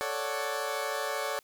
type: chord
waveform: 20% pulse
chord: D major seventh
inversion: second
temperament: equal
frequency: 440 / 554.4 / 587.3 / 740 Hz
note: A4 / C#5 / D5 / F#5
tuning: 0 / 0 / 0 / 0 cents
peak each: -32 / -30 / -31 / -34 dBFS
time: 0.01-1.39 s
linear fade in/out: 0 ms
effects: white hiss -65 dBFS RMS until 1.43 s